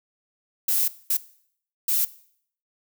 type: noise bursts at uneven times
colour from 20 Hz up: violet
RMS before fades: -22 dBFS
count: 3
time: 0.68-0.88 / 1.1-1.17 / 1.88-2.05 s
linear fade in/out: 5 ms
effects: noise-tail reverb RT60 0.6 s tail -18 dB re dry